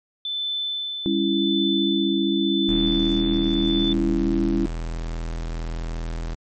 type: tone with tremolo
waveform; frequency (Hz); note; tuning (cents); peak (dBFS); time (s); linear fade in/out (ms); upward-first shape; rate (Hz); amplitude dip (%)
sine; 3520; A7; 0; -23; 0.25-3.93; 2; sine; 0.88; 45
type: chord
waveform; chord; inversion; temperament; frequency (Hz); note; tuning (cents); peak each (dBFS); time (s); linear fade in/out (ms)
sine; C# diminished; second; just; 199.57 / 277.2 / 332.6; G3 / C#4 / E4; +31 / 0 / +16; -24 / -24 / -22; 1.06-4.66; 0
type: tone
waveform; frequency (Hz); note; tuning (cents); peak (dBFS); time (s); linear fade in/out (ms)
45% pulse; 41.2; E1; 0; -26; 2.68-6.35; 10
effects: MP3 32 kbps